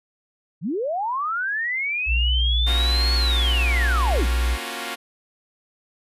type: linear two-way sweep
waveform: sine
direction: up then down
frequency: 130.4 to 4411 to 130.4 Hz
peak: -22 dBFS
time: 0.61-4.27 s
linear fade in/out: 50 ms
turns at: 3.15 s
type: tone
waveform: sine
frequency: 60.5 Hz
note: B1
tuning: 35 cents flat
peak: -18 dBFS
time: 2.06-4.58 s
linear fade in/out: 50 ms
type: chord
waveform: 5% pulse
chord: Gb major seventh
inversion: first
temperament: equal with one note detuned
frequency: 233.1 / 275.4 / 349.2 / 370 Hz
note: Bb3 / Db4 / F4 / Gb4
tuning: 0 / -11 / 0 / 0 cents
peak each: -23 dBFS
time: 2.66-4.96 s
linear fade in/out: 20 ms
effects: resampled to 32000 Hz